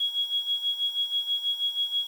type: tone with tremolo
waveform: sine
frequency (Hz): 3322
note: G#7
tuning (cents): 0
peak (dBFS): -22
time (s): 0-2.07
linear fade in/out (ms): 5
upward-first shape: sine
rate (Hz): 6.2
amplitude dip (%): 75
effects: 8-bit